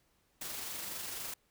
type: noise with amplitude modulation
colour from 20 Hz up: white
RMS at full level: -40 dBFS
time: 0.41-1.34 s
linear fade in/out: 5 ms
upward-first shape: sine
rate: 24 Hz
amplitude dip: 30%
effects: pink hiss -73 dBFS RMS until 1.5 s